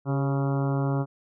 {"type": "harmonic tone with a mistuned harmonic", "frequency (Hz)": 138.59, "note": "C#3", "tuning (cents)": 0, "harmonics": [1, 2, 3, 4, 5, 6, 7, 8, 9, 10], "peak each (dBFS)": [-24, -30, -34, -36, -38, -40, -41, -42, -43, -44], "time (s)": [0.05, 1.06], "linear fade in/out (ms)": 50, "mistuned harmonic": 3, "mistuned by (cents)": -53, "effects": []}